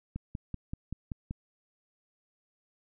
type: click train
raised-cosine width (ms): 5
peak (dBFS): -23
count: 7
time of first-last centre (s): 0.16-1.309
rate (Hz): 5.22
effects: none